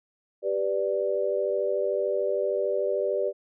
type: chord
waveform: sine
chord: G major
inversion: none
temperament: equal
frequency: 392 / 493.9 / 587.3 Hz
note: G4 / B4 / D5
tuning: 0 / 0 / 0 cents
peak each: -28 / -29 / -27 dBFS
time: 0.42-3.33 s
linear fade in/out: 50 ms
effects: none